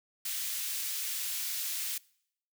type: high-pass noise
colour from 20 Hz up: white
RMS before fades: -35 dBFS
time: 0.25-1.98 s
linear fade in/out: 5 ms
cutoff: 2300 Hz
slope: 12 dB/octave
effects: noise-tail reverb RT60 0.7 s tail -24 dB re dry